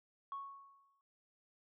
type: tone with exponential decay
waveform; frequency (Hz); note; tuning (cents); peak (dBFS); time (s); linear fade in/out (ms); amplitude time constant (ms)
sine; 1106; C#6; -4; -38; 0.32-1.01; 1; 150
effects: tanh soft clip ceiling -36 dBFS